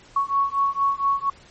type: beating tone pair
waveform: sine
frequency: 1108 / 1112.3 Hz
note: C#6 / C#6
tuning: -1 / +6 cents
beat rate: 4.3 Hz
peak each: -22 dBFS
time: 0.16-1.3 s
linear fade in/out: 5 ms
effects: pink hiss -50 dBFS RMS until 1.5 s + MP3 32 kbps